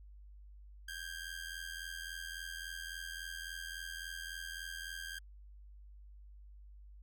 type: ring-modulated tone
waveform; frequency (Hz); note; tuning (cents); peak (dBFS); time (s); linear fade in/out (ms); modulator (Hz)
sawtooth; 1600; G6; +35; -36; 0.88-5.19; 5; 41.8
effects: added 50 Hz sine -52 dBFS peak until 7.02 s